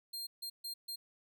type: tone bursts at uneven times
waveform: sawtooth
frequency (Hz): 4200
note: C8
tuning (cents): +6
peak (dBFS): -37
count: 4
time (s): 0.13-0.27 / 0.42-0.5 / 0.64-0.74 / 0.88-0.96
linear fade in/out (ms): 10
effects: none